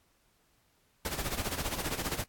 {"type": "noise with tremolo", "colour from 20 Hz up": "pink", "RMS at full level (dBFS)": -32, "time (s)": [1.05, 2.24], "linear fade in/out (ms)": 2, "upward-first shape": "sine", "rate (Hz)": 15, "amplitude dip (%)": 70, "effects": ["pink hiss -70 dBFS RMS until 2.28 s", "AAC 64 kbps"]}